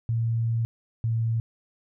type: tone pair in turn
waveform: sine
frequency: 114.9 / 113.91 Hz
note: A#2 / A#2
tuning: -25 / -40 cents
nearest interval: unison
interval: 15 cents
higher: first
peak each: -22 dBFS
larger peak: neither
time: 0.09-0.65 / 1.04-1.4 s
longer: first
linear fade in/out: 0 ms
effects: none